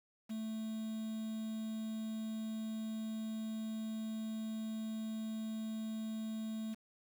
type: tone with quantisation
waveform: triangle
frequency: 220 Hz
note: A3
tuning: in tune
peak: -36 dBFS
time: 0.29-6.75 s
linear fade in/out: 20 ms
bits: 9
effects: none